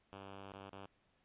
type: tone with dropouts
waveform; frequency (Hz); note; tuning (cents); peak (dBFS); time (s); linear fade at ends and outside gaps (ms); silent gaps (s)
5% pulse; 98; G2; 0; -38; 0.13-0.86; 0; 0.52-0.537 / 0.695-0.729
effects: pink hiss -75 dBFS RMS until 1.24 s + resampled to 8000 Hz